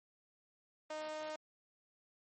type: tone with high-pass filter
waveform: sawtooth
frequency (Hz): 308.6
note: D#4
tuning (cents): -14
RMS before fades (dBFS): -43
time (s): 0.9-1.36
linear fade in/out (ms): 5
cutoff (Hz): 630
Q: 2.4
effects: MP3 32 kbps